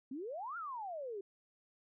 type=exponential two-way sweep; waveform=sine; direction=up then down; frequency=246.9 to 1432 to 378.6 Hz; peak=-40 dBFS; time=0.11-1.21 s; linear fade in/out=5 ms; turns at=0.57 s; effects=none